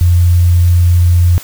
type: tone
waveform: sine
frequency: 87.31 Hz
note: F2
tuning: in tune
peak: -5 dBFS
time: 0.01-1.38 s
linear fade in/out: 0 ms
effects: white hiss -32 dBFS RMS until 1.43 s